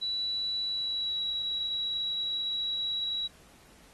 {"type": "tone with pitch glide", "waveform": "sine", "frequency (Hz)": [3940, 3890], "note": ["B7", "B7"], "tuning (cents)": [-5, -27], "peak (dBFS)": -29, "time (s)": [0.01, 3.28], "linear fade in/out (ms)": 20, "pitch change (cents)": -22, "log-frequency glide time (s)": [0.64, 1.26], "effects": ["pink hiss -58 dBFS RMS until 3.93 s", "AAC 32 kbps"]}